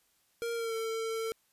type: tone with pitch glide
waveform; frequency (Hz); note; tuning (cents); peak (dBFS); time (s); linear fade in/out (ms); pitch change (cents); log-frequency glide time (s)
square; 466.2 to 449; A#4 to A4; 0 to +35; -33; 0.42-1.32; 0; -65; 0.54-0.75
effects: white hiss -71 dBFS RMS until 1.52 s + resampled to 32000 Hz